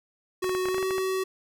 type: tone with pitch glide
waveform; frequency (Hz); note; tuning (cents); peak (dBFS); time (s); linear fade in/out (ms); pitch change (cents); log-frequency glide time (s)
square; 370 to 378; F#4 to F#4; 0 to +37; -26; 0.42-1.24; 10; +37; 0.7-0.79
type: clicks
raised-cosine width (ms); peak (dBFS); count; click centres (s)
0.5; -19; 10; 0.443 / 0.494 / 0.55 / 0.656 / 0.686 / 0.745 / 0.782 / 0.828 / 0.908 / 0.982
effects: none